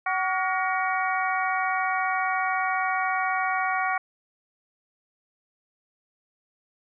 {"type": "harmonic tone with a mistuned harmonic", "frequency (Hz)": 376.2, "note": "F#4", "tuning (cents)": 29, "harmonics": [2, 3, 4, 5, 6], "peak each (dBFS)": [-27, -29, -30, -31, -32], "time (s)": [0.06, 3.98], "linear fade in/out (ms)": 5, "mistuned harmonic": 4, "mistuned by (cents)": -81, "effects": []}